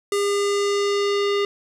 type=tone with low-pass filter sweep; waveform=square; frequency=404.3 Hz; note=G#4; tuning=46 cents flat; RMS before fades=-21 dBFS; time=0.12-1.45 s; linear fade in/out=2 ms; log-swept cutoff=10000 to 3700 Hz; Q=1.5; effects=9-bit